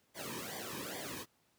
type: noise with flanger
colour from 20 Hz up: pink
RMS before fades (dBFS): -43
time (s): 0.14-1.26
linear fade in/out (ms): 50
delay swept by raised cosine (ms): 0.74 to 1.47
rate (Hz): 2.4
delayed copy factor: -0.9
effects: pink hiss -73 dBFS RMS until 1.58 s + high-pass 100 Hz 12 dB/octave